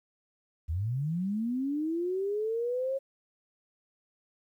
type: linear sweep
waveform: sine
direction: up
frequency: 73 to 547 Hz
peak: -28 dBFS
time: 0.68-2.99 s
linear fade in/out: 20 ms
effects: 11-bit